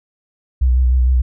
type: tone with vibrato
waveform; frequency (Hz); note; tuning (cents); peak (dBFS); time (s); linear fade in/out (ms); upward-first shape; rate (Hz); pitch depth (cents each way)
sine; 63; B1; +35; -10; 0.61-1.22; 10; sine; 6.5; 41
effects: none